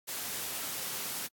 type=noise; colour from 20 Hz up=white; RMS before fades=-37 dBFS; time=0.07-1.28 s; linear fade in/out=20 ms; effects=high-pass 100 Hz 12 dB/octave + AAC 64 kbps